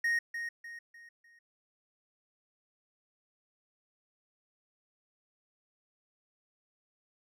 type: tone with echo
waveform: triangle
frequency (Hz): 1864.7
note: A#6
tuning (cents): 0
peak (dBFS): -25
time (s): 0.04-0.19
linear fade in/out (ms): 5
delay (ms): 300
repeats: 4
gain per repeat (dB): -8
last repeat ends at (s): 1.39
effects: none